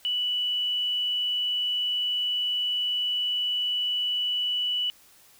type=tone; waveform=sine; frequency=2960 Hz; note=F#7; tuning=in tune; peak=-24 dBFS; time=0.05-4.9 s; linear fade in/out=0 ms; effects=white hiss -56 dBFS RMS until 5.39 s